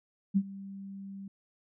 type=tone with ADSR envelope; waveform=sine; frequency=196 Hz; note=G3; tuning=in tune; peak=-20 dBFS; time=0.34-1.28 s; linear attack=27 ms; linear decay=56 ms; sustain=-20 dB; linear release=4 ms; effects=none